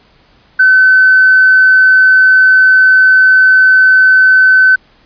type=tone with tanh clipping; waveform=triangle; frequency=1521 Hz; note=F#6; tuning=47 cents sharp; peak=-3 dBFS; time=0.59-4.76 s; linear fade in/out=10 ms; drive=4 dB; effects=pink hiss -48 dBFS RMS until 5.05 s + resampled to 11025 Hz